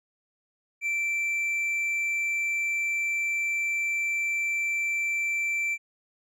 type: tone with hard clipping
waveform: sine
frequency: 2340 Hz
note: D7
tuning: 7 cents flat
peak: -26 dBFS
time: 0.81-5.78 s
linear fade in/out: 50 ms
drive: 3 dB
effects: none